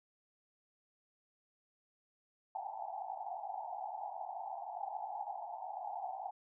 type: band-pass noise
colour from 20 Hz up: white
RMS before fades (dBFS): -43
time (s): 2.55-6.31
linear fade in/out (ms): 2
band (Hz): 700 to 870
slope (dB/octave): 96
effects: none